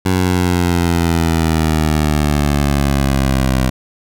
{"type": "exponential sweep", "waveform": "15% pulse", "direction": "down", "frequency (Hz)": [93.2, 64], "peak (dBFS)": -6, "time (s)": [0.05, 3.7], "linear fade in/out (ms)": 10, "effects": []}